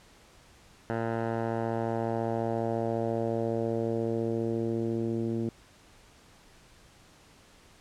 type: tone with low-pass filter sweep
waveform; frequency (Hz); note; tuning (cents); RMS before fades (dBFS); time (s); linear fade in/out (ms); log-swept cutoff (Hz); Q
10% pulse; 114.5; A#2; -31; -30; 0.9-5.49; 0; 1300 to 300; 1.8
effects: pink hiss -57 dBFS RMS until 7.8 s + low-pass 9000 Hz 12 dB/octave